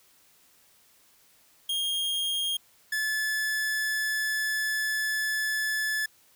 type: tone pair in turn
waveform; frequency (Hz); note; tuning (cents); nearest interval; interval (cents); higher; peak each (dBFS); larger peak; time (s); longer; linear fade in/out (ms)
45% pulse; 3238 / 1729.2; G#7 / A6; -45 / -31; major seventh; 1086; first; -26; neither; 1.69-2.57 / 2.92-6.06; second; 5
effects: white hiss -61 dBFS RMS until 6.35 s